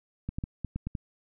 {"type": "clicks", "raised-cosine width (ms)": 5, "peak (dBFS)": -20, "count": 7, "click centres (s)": [0.29, 0.385, 0.439, 0.647, 0.76, 0.87, 0.952], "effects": []}